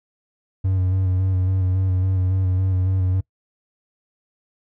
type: tone with vibrato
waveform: triangle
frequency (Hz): 93.5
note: F#2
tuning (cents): +19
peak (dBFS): -15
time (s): 0.64-3.21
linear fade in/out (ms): 10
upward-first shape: square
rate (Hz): 3.6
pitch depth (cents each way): 24
effects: noise-tail reverb RT60 0.1 s tail -22 dB re dry